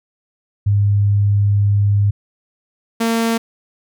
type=tone pair in turn; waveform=sine / sawtooth; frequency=101.7 / 228.3 Hz; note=G#2 / A#3; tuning=-36 / -36 cents; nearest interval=octave + major second; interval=1400 cents; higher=second; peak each=-11 dBFS; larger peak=neither; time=0.66-2.11 / 3-3.38 s; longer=first; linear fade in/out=10 ms; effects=none